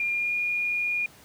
sine tone with pitch glide, 2404 to 2431 Hz, D7 to D#7, +40 to -41 cents, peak -24 dBFS, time 0-1.06 s, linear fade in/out 2 ms, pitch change +19 cents, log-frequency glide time 0.1-0.35 s, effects pink hiss -52 dBFS RMS until 1.24 s + high-pass 80 Hz 12 dB/octave

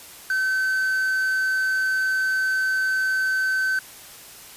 triangle tone with quantisation, 1533 Hz, G6, 39 cents flat, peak -18 dBFS, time 0.3-3.79 s, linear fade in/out 2 ms, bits 7, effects white hiss -43 dBFS RMS until 4.56 s + resampled to 32000 Hz

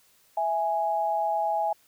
sine tone pair together, 659.2 / 830.6 Hz, E5 / G#5, 0 / 0 cents, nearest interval major third, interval 400 cents, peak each -28 / -25 dBFS, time 0.37-1.73 s, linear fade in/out 5 ms, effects white hiss -62 dBFS RMS until 1.87 s

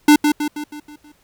square tone with echo, 297.7 Hz, D4, 24 cents sharp, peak -7 dBFS, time 0.08-0.16 s, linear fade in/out 5 ms, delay 160 ms, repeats 6, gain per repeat -6 dB, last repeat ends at 1.12 s, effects pink hiss -58 dBFS RMS until 1.23 s

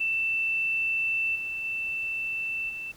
sine tone with level steps, 2666 Hz, E7, 19 cents sharp, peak -24 / -30 / -28 / -33 dBFS, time 0-2.92 s, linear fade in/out 10 ms, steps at 1.35 / 1.64 / 2.69 s, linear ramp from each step 10 ms, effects pink hiss -54 dBFS RMS until 2.96 s

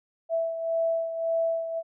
sine beating tone pair, 659.3 / 661.1 Hz, E5 / E5, 0 / +5 cents, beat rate 1.8 Hz, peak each -25 / -32 dBFS, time 0.29-1.83 s, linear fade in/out 50 ms, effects none

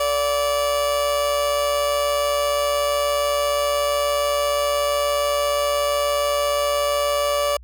30% pulse tone with amplitude modulation, 579 Hz, D5, 25 cents flat, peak -14 dBFS, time 0-7.57 s, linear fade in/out 5 ms, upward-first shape sine, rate 137 Hz, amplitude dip 45%, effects added 60 Hz sine -40 dBFS peak until 7.63 s

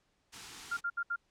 white band-stop noise, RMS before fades -45 dBFS, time 0.32-0.81 s, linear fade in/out 20 ms, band 480 to 690 Hz, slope 96 dB/octave
sine tone bursts, 1396.9 Hz, F6, in tune, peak -31 dBFS, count 4, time 0.71-1.161 s, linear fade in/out 10 ms, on 61 ms, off 69 ms
effects pink hiss -75 dBFS RMS until 1.3 s + low-pass 7000 Hz 12 dB/octave

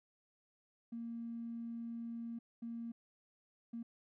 triangle tone bursts at uneven times, 232.2 Hz, A#3, 7 cents flat, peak -37 dBFS, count 3, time 0.92-2.39 / 2.62-2.92 / 3.73-3.83 s, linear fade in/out 10 ms, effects tanh soft clip ceiling -39 dBFS

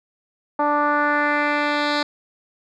10% pulse tone with low-pass filter sweep, 293.7 Hz, D4, in tune, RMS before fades -20 dBFS, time 0.59-2.03 s, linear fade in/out 5 ms, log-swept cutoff 970 to 4200 Hz, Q 2.3, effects none

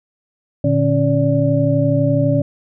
sine tone cluster, 118 / 150 / 277 / 578 Hz, A#2 / D3 / C#4 / D5, +22 / +37 / -1 / -28 cents, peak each -18 dBFS, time 0.64-2.42 s, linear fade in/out 5 ms, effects none

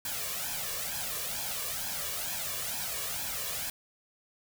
white noise with flanger, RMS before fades -35 dBFS, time 0.05-3.7 s, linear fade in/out 2 ms, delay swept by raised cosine 1.2 to 1.78 ms, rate 2.2 Hz, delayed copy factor +0.7, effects none

